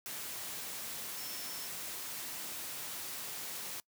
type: tone in noise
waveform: sine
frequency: 5400 Hz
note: E8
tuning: 41 cents sharp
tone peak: -48 dBFS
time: 1.18-1.67 s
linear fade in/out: 0 ms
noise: white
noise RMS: -42 dBFS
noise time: 0.06-3.8 s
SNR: -9 dB
effects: noise-tail reverb RT60 0.1 s tail -24 dB re dry + high-pass 100 Hz 12 dB/octave